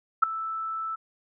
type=tone with ADSR envelope; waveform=sine; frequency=1318.5 Hz; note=E6; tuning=in tune; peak=-11 dBFS; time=0.22-0.96 s; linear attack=14 ms; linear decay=4 ms; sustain=-18 dB; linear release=15 ms; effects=none